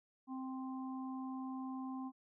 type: harmonic tone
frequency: 261.6 Hz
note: C4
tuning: in tune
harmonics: 1 / 3 / 4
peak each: -41 / -51 / -51 dBFS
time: 0.27-2.12 s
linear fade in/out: 50 ms
effects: none